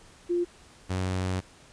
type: tone pair in turn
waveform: sine / sawtooth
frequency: 349.2 / 92.87 Hz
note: F4 / F#2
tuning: 0 / +7 cents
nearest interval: octave + major seventh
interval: 2293 cents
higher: first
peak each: -23 dBFS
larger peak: neither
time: 0.29-0.45 / 0.89-1.41 s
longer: second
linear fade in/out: 20 ms
effects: pink hiss -54 dBFS RMS until 1.72 s + resampled to 22050 Hz